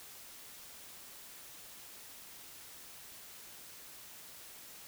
silence, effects white hiss -52 dBFS RMS until 4.87 s

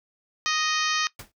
harmonic tone, 622 Hz, D#5, 1 cent flat, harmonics 2 / 3 / 4 / 5 / 6 / 7 / 8 / 9 / 10, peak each -28 / -30 / -31 / -32 / -33 / -33 / -34 / -35 / -35 dBFS, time 0.46-1.07 s, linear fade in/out 0 ms
pink noise with exponential decay, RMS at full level -34 dBFS, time 1.19-1.32 s, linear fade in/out 5 ms, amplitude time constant 27 ms
effects noise-tail reverb RT60 0.1 s tail -18 dB re dry

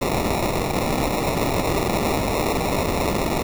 violet noise with sample-and-hold, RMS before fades -22 dBFS, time 0.01-3.43 s, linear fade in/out 10 ms, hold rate 1575 Hz, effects none

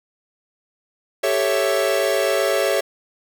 45% pulse chord, A dominant seventh, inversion third, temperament equal, 392 / 440 / 554.4 / 659.3 Hz, G4 / A4 / C#5 / E5, 0 / 0 / 0 / 0 cents, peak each -24 / -25 / -21 / -23 dBFS, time 1.23-2.81 s, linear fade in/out 10 ms, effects none

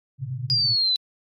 pink band-pass noise, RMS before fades -30 dBFS, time 0.18-0.76 s, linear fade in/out 50 ms, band 110 to 140 Hz, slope 96 dB/octave
sine exponential sweep, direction down, 4895 to 3951 Hz, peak -18 dBFS, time 0.5-0.96 s, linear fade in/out 0 ms
effects MP3 64 kbps

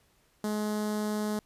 sawtooth tone with notch filter, 211.4 Hz, G#3, 31 cents sharp, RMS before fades -31 dBFS, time 0.44-1.39 s, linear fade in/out 2 ms, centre 2500 Hz, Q 1, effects pink hiss -67 dBFS RMS until 1.45 s + resampled to 32000 Hz

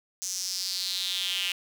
square tone with high-pass filter sweep, 92.9 Hz, F#2, 7 cents sharp, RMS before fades -31 dBFS, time 0.22-1.52 s, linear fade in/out 0 ms, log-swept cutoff 6300 to 2800 Hz, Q 4.9, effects none

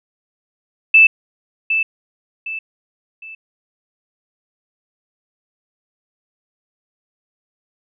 sine tone with echo, 2637 Hz, E7, in tune, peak -5 dBFS, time 0.94-1.07 s, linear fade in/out 5 ms, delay 760 ms, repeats 3, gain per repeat -9 dB, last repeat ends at 3.35 s, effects none

